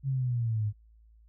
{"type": "exponential sweep", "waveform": "sine", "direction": "down", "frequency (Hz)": [138.3, 102.7], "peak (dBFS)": -26, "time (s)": [0.03, 0.73], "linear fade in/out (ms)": 50, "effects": ["added 55 Hz sine -55 dBFS peak until 1.28 s"]}